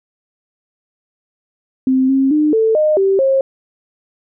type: tone with pitch steps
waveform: sine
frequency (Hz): 261.1 / 268.6 / 302.9 / 443.8 / 613 / 388.4 / 537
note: C4 / C4 / D#4 / A4 / D#5 / G4 / C5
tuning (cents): -3 / +46 / -46 / +15 / -26 / -16 / +45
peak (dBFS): -10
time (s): 1.87-3.41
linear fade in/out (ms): 2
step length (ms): 220
effects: none